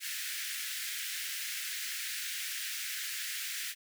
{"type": "high-pass noise", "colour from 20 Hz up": "pink", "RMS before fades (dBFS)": -38, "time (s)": [0, 3.75], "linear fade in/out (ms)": 50, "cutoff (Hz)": 1600, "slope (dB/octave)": 48, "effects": []}